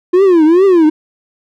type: tone with vibrato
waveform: triangle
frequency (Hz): 348.2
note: F4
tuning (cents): -5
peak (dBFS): -3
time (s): 0.13-0.9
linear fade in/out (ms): 10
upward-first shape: triangle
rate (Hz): 2.4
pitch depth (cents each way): 250
effects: none